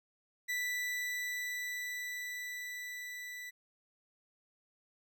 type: tone with level ramp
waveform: 40% pulse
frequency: 1975.5 Hz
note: B6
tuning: in tune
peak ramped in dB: -32 to -42 dBFS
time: 0.48-3.51 s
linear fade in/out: 20 ms
effects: none